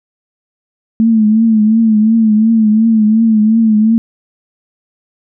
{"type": "tone with vibrato", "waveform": "sine", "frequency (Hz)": 220, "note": "A3", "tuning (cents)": 0, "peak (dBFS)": -6, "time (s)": [1, 3.98], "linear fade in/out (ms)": 0, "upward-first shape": "triangle", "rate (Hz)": 2.8, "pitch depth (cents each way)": 78, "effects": []}